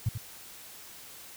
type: tone with echo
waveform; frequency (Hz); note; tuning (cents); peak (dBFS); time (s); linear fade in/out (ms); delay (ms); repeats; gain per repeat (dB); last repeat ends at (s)
sine; 110; A2; 0; -23; 0.06-0.09; 5; 89; 1; -8; 0.179
effects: white hiss -48 dBFS RMS until 1.36 s